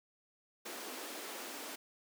pink high-pass noise, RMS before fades -45 dBFS, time 0.65-1.76 s, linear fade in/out 10 ms, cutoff 240 Hz, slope 48 dB/octave, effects none

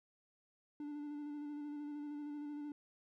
triangle tone with vibrato, 293.7 Hz, D4, in tune, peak -40 dBFS, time 0.8-2.72 s, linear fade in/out 2 ms, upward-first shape square, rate 13 Hz, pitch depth 19 cents each way, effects none

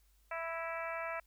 harmonic tone with a mistuned harmonic, 330.4 Hz, E4, 4 cents sharp, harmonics 2 / 3 / 4 / 5 / 6 / 7 / 8, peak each -41 / -45 / -43 / -47 / -47 / -46 / -51 dBFS, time 0.31-1.2 s, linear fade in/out 5 ms, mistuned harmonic 6, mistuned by -22 cents, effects added 50 Hz sine -66 dBFS peak until 1.26 s + white hiss -74 dBFS RMS until 1.26 s

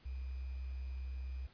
sine tone with sample-and-hold, 64.8 Hz, C2, 16 cents flat, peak -39 dBFS, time 0.05-1.47 s, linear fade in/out 10 ms, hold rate 2450 Hz, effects pink hiss -65 dBFS RMS until 1.53 s + resampled to 11025 Hz

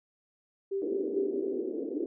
sine tone with tremolo, 392 Hz, G4, in tune, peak -28 dBFS, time 0.71-1.58 s, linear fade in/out 10 ms, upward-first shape sine, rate 4.6 Hz, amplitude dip 65%
white band-pass noise, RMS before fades -34 dBFS, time 0.82-2.06 s, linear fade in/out 2 ms, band 270 to 440 Hz, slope 48 dB/octave
effects none

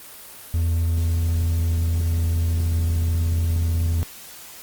triangle tone, 83.3 Hz, E2, 19 cents sharp, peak -16 dBFS, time 0.54-4.03 s, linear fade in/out 0 ms, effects white hiss -41 dBFS RMS until 4.62 s + Opus 24 kbps

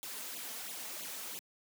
white noise with flanger, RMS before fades -43 dBFS, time 0.03-1.39 s, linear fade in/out 0 ms, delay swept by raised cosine 0.28 to 4.68 ms, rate 3 Hz, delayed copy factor +0.8, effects high-pass 200 Hz 12 dB/octave

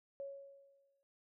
sine tone with exponential decay, 554.4 Hz, C#5, in tune, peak -40 dBFS, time 0.2-1.03 s, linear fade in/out 0 ms, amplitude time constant 180 ms, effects noise-tail reverb RT60 0.5 s tail -25 dB re dry

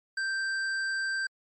sine tone with tanh clipping, 1568 Hz, G6, in tune, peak -30 dBFS, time 0.17-1.27 s, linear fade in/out 5 ms, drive 13 dB, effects MP3 32 kbps

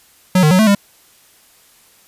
square tone with pitch steps, 184.4 / 152.7 / 184.4 / 218.4 / 200.8 Hz, F#3 / D#3 / F#3 / A3 / G3, -6 / -32 / -6 / -13 / +42 cents, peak -9 dBFS, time 0.35-0.75 s, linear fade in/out 5 ms, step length 80 ms, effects white hiss -50 dBFS RMS until 2.07 s + resampled to 32000 Hz

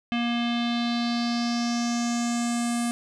square tone with low-pass filter sweep, 237 Hz, A#3, 29 cents sharp, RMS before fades -26 dBFS, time 0.12-2.91 s, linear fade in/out 0 ms, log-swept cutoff 2900 to 9400 Hz, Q 3.9, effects none

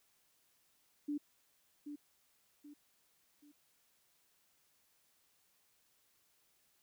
sine tone with echo, 292.6 Hz, D4, 6 cents flat, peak -35 dBFS, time 1.08-1.18 s, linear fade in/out 10 ms, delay 780 ms, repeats 3, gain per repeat -8 dB, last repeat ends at 3.52 s, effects white hiss -74 dBFS RMS until 6.82 s

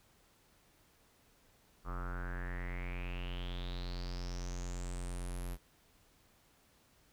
square tone with low-pass filter sweep, 44.41 Hz, F1, 30 cents sharp, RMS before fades -40 dBFS, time 1.84-5.58 s, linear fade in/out 50 ms, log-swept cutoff 1200 to 12000 Hz, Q 7.6, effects pink hiss -68 dBFS RMS until 7.12 s

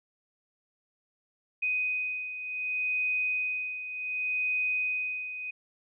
sine beating tone pair, 2500 / 2500.67 Hz, D#7 / D#7, +8 / +8 cents, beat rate 0.67 Hz, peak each -29 / -35 dBFS, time 1.62-5.51 s, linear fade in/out 10 ms, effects none

